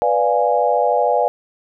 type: chord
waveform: sine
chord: B diminished seventh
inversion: none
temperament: equal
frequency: 493.9 / 587.3 / 698.5 / 830.6 Hz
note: B4 / D5 / F5 / Ab5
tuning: 0 / 0 / 0 / 0 cents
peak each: -19 dBFS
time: 0.02-1.28 s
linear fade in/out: 0 ms
effects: none